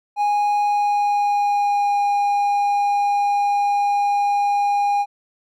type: tone with pitch glide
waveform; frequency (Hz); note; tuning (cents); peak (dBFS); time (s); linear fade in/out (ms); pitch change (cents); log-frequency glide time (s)
triangle; 825 to 813.2; G#5 to G#5; -12 to -37; -14; 0.16-5.06; 50; -25; 0.58-1.99
effects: none